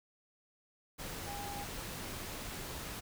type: tone in noise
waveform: sine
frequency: 810 Hz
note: G#5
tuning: 43 cents flat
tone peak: -43 dBFS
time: 1.26-1.65 s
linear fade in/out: 20 ms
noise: pink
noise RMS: -43 dBFS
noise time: 0.98-3.01 s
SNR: -3 dB
effects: none